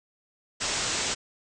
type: low-pass noise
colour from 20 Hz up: white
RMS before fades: -29 dBFS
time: 0.6-1.15 s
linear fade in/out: 20 ms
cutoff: 8200 Hz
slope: 96 dB/octave
effects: none